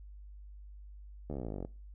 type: slowing click train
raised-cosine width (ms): 2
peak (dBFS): -26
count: 21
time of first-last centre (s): 1.3-1.649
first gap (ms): 13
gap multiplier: 1.03
effects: noise-tail reverb RT60 0.3 s tail -21 dB re dry + added 50 Hz sine -47 dBFS peak until 1.94 s